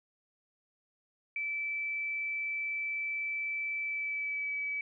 sine tone with pitch glide, 2318 to 2289 Hz, D7 to D7, -23 to -45 cents, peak -32 dBFS, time 1.36-4.81 s, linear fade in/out 2 ms, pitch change -22 cents, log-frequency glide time 3.82-4.53 s, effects none

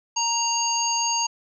harmonic tone, 932.3 Hz, A#5, in tune, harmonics 1 / 3 / 5 / 7, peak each -25 / -30 / -28 / -25 dBFS, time 0.16-1.27 s, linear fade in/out 10 ms, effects none

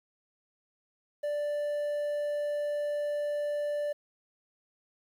triangle tone, 587.3 Hz, D5, in tune, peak -27 dBFS, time 1.23-3.93 s, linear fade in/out 10 ms, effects 10-bit

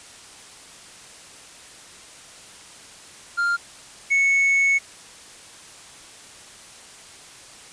triangle tone pair in turn, 1396.9 / 2208 Hz, F6 / C#7, 0 / -7 cents, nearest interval minor sixth, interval 793 cents, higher second, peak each -17 / -14 dBFS, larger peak second, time 3.37-3.57 / 4.1-4.79 s, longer second, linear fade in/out 20 ms, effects white hiss -44 dBFS RMS until 7.72 s + resampled to 22050 Hz

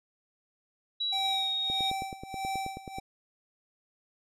sine tone with pitch glide, 3900 to 3745 Hz, B7 to A#7, -23 to +7 cents, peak -28 dBFS, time 1-1.91 s, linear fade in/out 10 ms, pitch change -70 cents, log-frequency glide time 1.16-1.47 s
square tone with tremolo, 775 Hz, G5, 20 cents flat, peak -31 dBFS, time 1.12-3 s, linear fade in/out 10 ms, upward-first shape sine, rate 1.6 Hz, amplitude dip 85%
click train, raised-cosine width 2 ms, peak -26 dBFS, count 13, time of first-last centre 1.7-2.985 s, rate 9.34 Hz
effects low-pass 11000 Hz 12 dB/octave

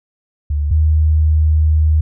sine tone pair in turn, 73.42 / 77.6 Hz, D2 / D#2, 0 / -4 cents, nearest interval minor second, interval 96 cents, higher second, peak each -14 / -9 dBFS, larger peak second, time 0.5-0.71 / 0.71-2.01 s, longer second, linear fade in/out 5 ms, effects none

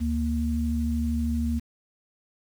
sine tone pair together, 73.48 / 233.3 Hz, D2 / A#3, +2 / +2 cents, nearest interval octave + minor sixth, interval 2000 cents, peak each -26 dBFS, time 0-1.6 s, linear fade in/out 20 ms, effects 8-bit

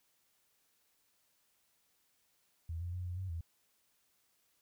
sine tone with pitch steps, 82.5 / 87.3 / 90.2 / 88.8 / 94.1 / 83.2 Hz, E2 / F2 / F#2 / F2 / F#2 / E2, +2 / 0 / -44 / +29 / +30 / +17 cents, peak -37 dBFS, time 2.69-3.41 s, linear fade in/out 5 ms, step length 120 ms, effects white hiss -75 dBFS RMS until 4.61 s

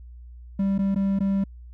triangle tone with dropouts, 196 Hz, G3, in tune, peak -18 dBFS, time 0.59-1.44 s, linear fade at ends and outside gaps 5 ms, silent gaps 0.781-0.789 / 0.947-0.959 / 1.19-1.204 s, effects added 60 Hz sine -40 dBFS peak until 1.73 s

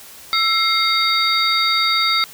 sine tone cluster, 1329 / 2127 / 3733 / 4617 Hz, E6 / C7 / A#7 / D8, +14 / +28 / +2 / -30 cents, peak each -20 dBFS, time 0.33-2.24 s, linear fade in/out 0 ms, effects white hiss -40 dBFS RMS until 2.33 s

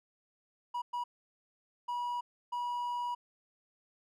triangle tone bursts at uneven times, 969 Hz, B5, 33 cents flat, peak -31 dBFS, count 4, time 0.74-0.82 / 0.93-1.04 / 1.88-2.21 / 2.52-3.15 s, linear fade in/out 10 ms, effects none

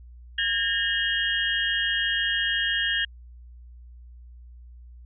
sine tone cluster, 1637 / 1823 / 2865 / 3219 Hz, G#6 / A#6 / F7 / G7, -25 / -39 / +44 / +45 cents, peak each -28 dBFS, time 0.38-3.05 s, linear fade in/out 5 ms, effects added 60 Hz sine -43 dBFS peak until 5.05 s

